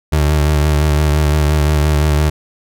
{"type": "tone with vibrato", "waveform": "30% pulse", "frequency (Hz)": 75, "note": "D2", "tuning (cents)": 37, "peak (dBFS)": -8, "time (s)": [0.12, 2.3], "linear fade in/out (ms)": 10, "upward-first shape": "sine", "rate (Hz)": 5.8, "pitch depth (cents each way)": 41, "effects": []}